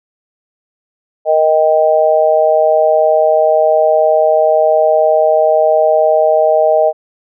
sine tone with amplitude modulation, 626 Hz, D#5, 10 cents sharp, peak -3 dBFS, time 1.25-6.93 s, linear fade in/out 50 ms, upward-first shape sine, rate 159 Hz, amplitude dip 95%, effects none

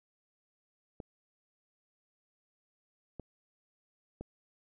clicks, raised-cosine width 2 ms, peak -28 dBFS, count 3, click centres 1.002 / 3.197 / 4.21 s, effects none

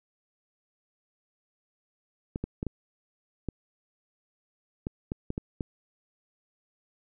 clicks, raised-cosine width 3 ms, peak -18 dBFS, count 10, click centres 2.359 / 2.44 / 2.629 / 2.667 / 3.487 / 4.869 / 5.119 / 5.304 / 5.379 / 5.608 s, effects none

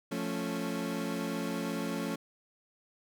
30% pulse chord, F augmented, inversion none, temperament equal, 174.61 / 220 / 277.2 Hz, F3 / A3 / C#4, 0 / 0 / 0 cents, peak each -35 / -34 / -34 dBFS, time 0.11-2.16 s, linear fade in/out 10 ms, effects none

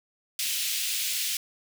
pink high-pass noise, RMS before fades -29 dBFS, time 0.39-1.37 s, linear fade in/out 2 ms, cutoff 2600 Hz, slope 24 dB/octave, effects none

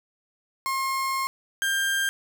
35% pulse tone pair in turn, 1071 / 1592.7 Hz, C6 / G6, +40 / +27 cents, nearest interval perfect fifth, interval 687 cents, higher second, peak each -23 / -21 dBFS, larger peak second, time 0.66-1.27 / 1.62-2.09 s, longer first, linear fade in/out 0 ms, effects none

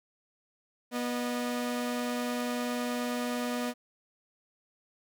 sawtooth tone pair together, 243.9 / 614.6 Hz, B3 / D#5, -21 / -21 cents, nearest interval octave + major third, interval 1600 cents, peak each -27 / -34 dBFS, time 0.91-3.74 s, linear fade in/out 50 ms, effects none

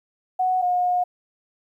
sine tone pair in turn, 740 / 719.3 Hz, F#5 / F#5, 0 / -49 cents, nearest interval unison, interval 49 cents, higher first, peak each -18 dBFS, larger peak neither, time 0.39-0.62 / 0.62-1.04 s, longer second, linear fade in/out 10 ms, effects 10-bit

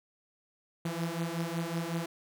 sawtooth beating tone pair, 164.81 / 170.21 Hz, E3 / F3, 0 / -44 cents, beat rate 5.4 Hz, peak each -31 dBFS, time 0.85-2.06 s, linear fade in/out 5 ms, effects none

